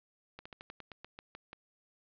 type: slowing click train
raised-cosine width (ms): 0.3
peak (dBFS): -30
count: 11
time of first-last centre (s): 0.39-1.531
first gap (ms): 65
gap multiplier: 1.12
effects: resampled to 11025 Hz + 11-bit